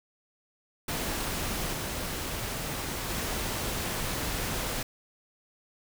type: noise with level steps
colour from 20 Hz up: pink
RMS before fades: -32 / -34 / -32 dBFS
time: 0.88-4.83 s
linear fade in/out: 5 ms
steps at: 1.72 / 3.08 s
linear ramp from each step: 20 ms
effects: none